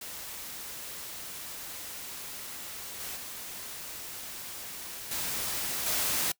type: noise with level steps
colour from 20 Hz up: white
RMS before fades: -41 / -38 / -41 / -33 / -29 dBFS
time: 0.01-6.32 s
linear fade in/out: 5 ms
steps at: 3 / 3.16 / 5.11 / 5.86 s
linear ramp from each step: 5 ms
effects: noise-tail reverb RT60 0.1 s tail -23 dB re dry